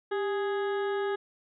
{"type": "harmonic tone with a mistuned harmonic", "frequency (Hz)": 415.3, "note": "G#4", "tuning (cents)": 0, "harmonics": [1, 2, 3, 4, 5, 7, 8, 9], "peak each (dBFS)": [-28, -37, -40, -39, -50, -52, -51, -53], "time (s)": [0.11, 1.16], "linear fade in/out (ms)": 10, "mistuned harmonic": 1, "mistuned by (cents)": -76, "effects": []}